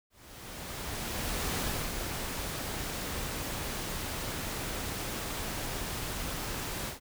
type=noise with ADSR envelope; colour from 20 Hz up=pink; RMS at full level=-32 dBFS; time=0.1-7 s; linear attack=1500 ms; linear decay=310 ms; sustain=-4 dB; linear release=120 ms; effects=none